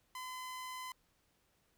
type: tone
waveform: sawtooth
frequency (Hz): 1019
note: C6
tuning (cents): -46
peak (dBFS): -39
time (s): 0.15-0.92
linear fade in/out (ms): 2
effects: pink hiss -75 dBFS RMS until 1.77 s